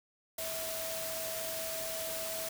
sine tone in noise, 649 Hz, E5, 27 cents flat, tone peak -40 dBFS, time 0.38-2.49 s, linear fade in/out 5 ms, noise white, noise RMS -39 dBFS, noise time 0.38-2.49 s, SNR -4 dB, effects none

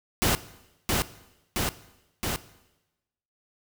pink noise with echo, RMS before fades -23 dBFS, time 0.22-0.35 s, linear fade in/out 0 ms, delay 670 ms, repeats 3, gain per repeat -2 dB, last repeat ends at 2.36 s, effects noise-tail reverb RT60 1.0 s tail -17 dB re dry

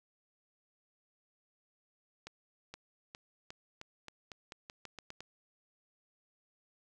accelerating click train, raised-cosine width 0.2 ms, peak -28 dBFS, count 13, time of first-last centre 2.27-5.206 s, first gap 470 ms, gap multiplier 0.87, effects none

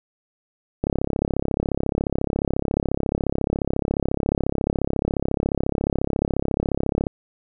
click train, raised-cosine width 2 ms, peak -8 dBFS, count 214, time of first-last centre 0.84-7.068 s, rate 34.2 Hz, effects none

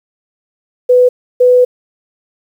sine tone bursts at uneven times, 497.7 Hz, B4, 13 cents sharp, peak -4 dBFS, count 2, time 0.89-1.09 / 1.4-1.65 s, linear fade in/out 10 ms, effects 7-bit

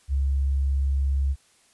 sine tone, 68.5 Hz, C#2, 20 cents flat, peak -20 dBFS, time 0.08-1.36 s, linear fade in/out 50 ms, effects white hiss -60 dBFS RMS until 1.73 s + resampled to 24000 Hz

